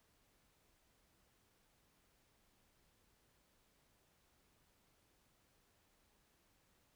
silence, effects pink hiss -75 dBFS RMS until 6.95 s

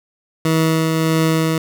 20% pulse tone with tremolo, 160.7 Hz, E3, 44 cents flat, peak -8 dBFS, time 0.45-1.58 s, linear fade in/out 2 ms, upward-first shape triangle, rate 1.6 Hz, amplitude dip 30%, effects none

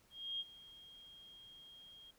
sine tone with ADSR envelope, 3240 Hz, G#7, 43 cents flat, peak -37 dBFS, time 0.1-2.11 s, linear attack 300 ms, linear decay 35 ms, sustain -18 dB, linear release 6 ms, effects pink hiss -70 dBFS RMS until 2.18 s

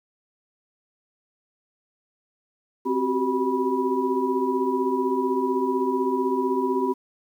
sine tone cluster, 261.8 / 370.3 / 386.1 / 977 Hz, C4 / F#4 / G4 / B5, +1 / +1 / -26 / -19 cents, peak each -26 / -28 / -25 / -27 dBFS, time 2.85-6.94 s, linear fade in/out 20 ms, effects 9-bit

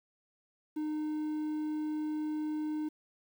triangle tone with quantisation, 306 Hz, D#4, 29 cents flat, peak -30 dBFS, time 0.76-2.89 s, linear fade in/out 10 ms, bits 10, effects none

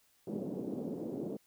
pink band-pass noise, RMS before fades -39 dBFS, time 0.27-1.37 s, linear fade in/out 5 ms, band 180 to 480 Hz, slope 24 dB/octave, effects white hiss -70 dBFS RMS until 1.46 s

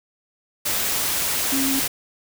sine tone in noise, 270.3 Hz, C#4, 44 cents flat, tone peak -22 dBFS, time 1.52-1.8 s, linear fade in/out 10 ms, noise white, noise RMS -23 dBFS, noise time 0.65-1.88 s, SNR -2 dB, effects none

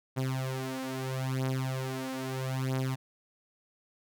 sawtooth beating tone pair, 130.81 / 131.58 Hz, C3 / C3, 0 / +10 cents, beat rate 0.77 Hz, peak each -30 dBFS, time 0.16-2.96 s, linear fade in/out 20 ms, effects none

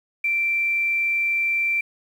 sine tone, 2349 Hz, D7, in tune, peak -19 dBFS, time 0.24-1.81 s, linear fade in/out 5 ms, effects 8-bit

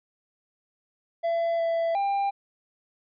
triangle tone with pitch steps, 672 / 666 / 796 Hz, E5 / E5 / G5, +33 / +18 / +26 cents, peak -21 dBFS, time 1.23-2.31 s, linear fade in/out 20 ms, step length 360 ms, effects resampled to 11025 Hz

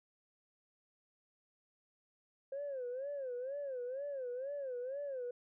sine tone with vibrato, 530 Hz, C5, 22 cents sharp, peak -37 dBFS, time 2.52-5.31 s, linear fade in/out 5 ms, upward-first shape sine, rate 2.1 Hz, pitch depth 150 cents each way, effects tanh soft clip ceiling -35 dBFS

